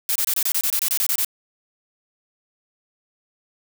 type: noise bursts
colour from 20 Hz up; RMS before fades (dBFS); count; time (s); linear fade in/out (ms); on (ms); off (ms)
blue; -21; 13; 0.09-1.247; 0; 65; 26
effects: none